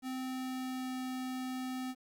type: tone with pitch glide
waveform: square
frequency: 258.7 to 256.8 Hz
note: C4 to C4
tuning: -19 to -32 cents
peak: -37 dBFS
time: 0.02-1.95 s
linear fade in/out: 50 ms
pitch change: -13 cents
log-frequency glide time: 0.19-1.09 s
effects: 11-bit